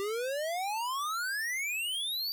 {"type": "exponential sweep", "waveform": "square", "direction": "up", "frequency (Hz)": [389.2, 4692], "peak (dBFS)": -32, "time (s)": [0, 2.32], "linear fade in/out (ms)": 0, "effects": ["10-bit"]}